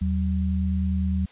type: tone pair together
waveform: sine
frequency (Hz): 79.2 / 188.97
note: D#2 / F#3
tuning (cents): +31 / +37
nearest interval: octave + minor third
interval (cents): 1506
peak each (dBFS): -23 / -25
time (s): 0.01-1.26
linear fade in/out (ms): 10
effects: white hiss -53 dBFS RMS until 1.31 s + resampled to 8000 Hz